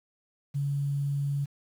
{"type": "tone with quantisation", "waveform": "sine", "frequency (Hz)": 141.4, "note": "C#3", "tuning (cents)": 35, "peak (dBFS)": -26, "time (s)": [0.54, 1.46], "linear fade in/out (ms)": 20, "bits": 9, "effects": []}